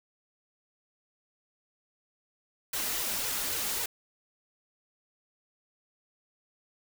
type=noise with flanger; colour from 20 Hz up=white; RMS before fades=-32 dBFS; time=2.73-3.86 s; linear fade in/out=5 ms; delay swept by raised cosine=2 to 5 ms; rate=3.7 Hz; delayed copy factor=+0.7; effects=none